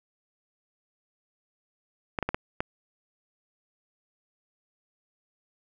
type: clicks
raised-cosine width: 0.5 ms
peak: -12 dBFS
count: 5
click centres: 2.188 / 2.227 / 2.29 / 2.345 / 2.605 s
effects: none